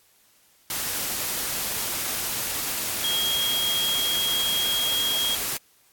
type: tone in noise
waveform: sine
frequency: 3266 Hz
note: G#7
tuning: 30 cents flat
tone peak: -23 dBFS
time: 3.04-5.35 s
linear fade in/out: 2 ms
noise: white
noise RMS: -28 dBFS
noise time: 0.7-5.57 s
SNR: +2 dB
effects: white hiss -60 dBFS RMS until 5.92 s + AAC 64 kbps